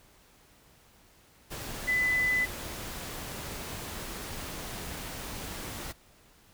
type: tone in noise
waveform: sine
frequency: 2003 Hz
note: B6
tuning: 24 cents sharp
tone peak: -24 dBFS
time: 1.87-2.46 s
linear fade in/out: 20 ms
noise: pink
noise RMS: -39 dBFS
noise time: 1.5-5.93 s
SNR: +12 dB
effects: pink hiss -60 dBFS RMS until 6.53 s